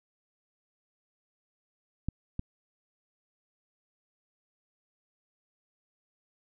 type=clicks; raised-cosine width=5 ms; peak=-18 / -20 dBFS; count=2; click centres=2.086 / 2.394 s; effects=none